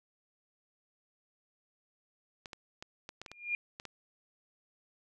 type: clicks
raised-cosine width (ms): 0.2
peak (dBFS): -26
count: 9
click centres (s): 2.458 / 2.532 / 2.825 / 3.091 / 3.216 / 3.262 / 3.316 / 3.799 / 3.853
type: tone with exponential growth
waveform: sine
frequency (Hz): 2414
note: D7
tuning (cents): +47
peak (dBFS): -27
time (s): 3.28-3.55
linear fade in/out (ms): 1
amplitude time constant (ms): 57
effects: none